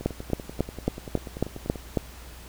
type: two click trains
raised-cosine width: 2 ms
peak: -9 / -22 dBFS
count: 8 / 19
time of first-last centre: 0.06-1.973 / 0.01-1.758 s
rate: 3.66 / 10.3 Hz
effects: added 60 Hz sine -44 dBFS peak until 2.48 s + pink hiss -47 dBFS RMS until 2.48 s